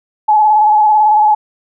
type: tone with vibrato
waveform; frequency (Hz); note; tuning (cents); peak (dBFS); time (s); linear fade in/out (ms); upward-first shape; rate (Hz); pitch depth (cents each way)
sine; 851; G#5; +42; -6; 0.28-1.35; 10; square; 18; 27
effects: none